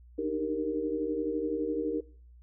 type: chord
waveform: sine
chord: Eb major seventh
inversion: third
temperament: equal with one note detuned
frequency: 299.3 / 311.1 / 392 / 466.2 Hz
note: D4 / Eb4 / G4 / Bb4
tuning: +33 / 0 / 0 / 0 cents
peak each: -36 / -34 / -36 / -32 dBFS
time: 0.18-2.01 s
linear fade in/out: 10 ms
effects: noise-tail reverb RT60 0.5 s tail -23 dB re dry + added 60 Hz sine -51 dBFS peak until 2.42 s